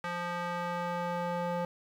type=tone with band-pass filter sweep; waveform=square; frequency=174.61 Hz; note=F3; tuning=in tune; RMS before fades=-34 dBFS; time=0.04-1.65 s; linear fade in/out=2 ms; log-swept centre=1400 to 690 Hz; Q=1.2; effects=10-bit